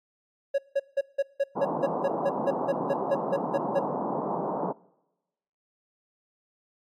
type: tone bursts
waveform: triangle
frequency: 554.4 Hz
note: C#5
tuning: in tune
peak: -19 dBFS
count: 16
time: 0.54-3.794 s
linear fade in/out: 10 ms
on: 44 ms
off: 170 ms
type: band-pass noise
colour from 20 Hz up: white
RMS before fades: -30 dBFS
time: 1.55-4.73 s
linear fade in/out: 20 ms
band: 150 to 1000 Hz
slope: 48 dB/octave
effects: noise-tail reverb RT60 1.0 s tail -24 dB re dry + AAC 64 kbps